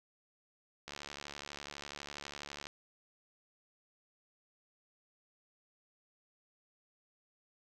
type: click train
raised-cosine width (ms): 0.2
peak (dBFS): -26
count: 130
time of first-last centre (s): 0.88-2.669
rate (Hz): 72.1
effects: none